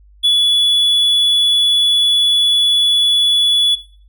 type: tone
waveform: triangle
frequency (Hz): 3418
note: G#7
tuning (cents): +49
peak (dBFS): -8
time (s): 0.23-3.76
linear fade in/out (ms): 20
effects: noise-tail reverb RT60 0.5 s tail -18 dB re dry + added 50 Hz sine -43 dBFS peak until 4.08 s